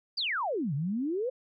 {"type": "exponential two-way sweep", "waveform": "sine", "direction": "down then up", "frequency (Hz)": [4978, 132.6, 533], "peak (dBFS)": -28, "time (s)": [0.17, 1.3], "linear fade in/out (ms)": 10, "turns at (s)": 0.74, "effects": []}